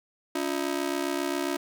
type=ring-modulated tone; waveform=sawtooth; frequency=318 Hz; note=D#4; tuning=38 cents sharp; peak=-20 dBFS; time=0.35-1.57 s; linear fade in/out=5 ms; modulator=33.7 Hz; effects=none